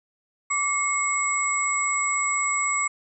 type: tone cluster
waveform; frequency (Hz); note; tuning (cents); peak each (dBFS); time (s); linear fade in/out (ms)
sine; 1156 / 2164 / 7770; D6 / C#7 / B8; -28 / -42 / -29; -26; 0.5-2.88; 10
effects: none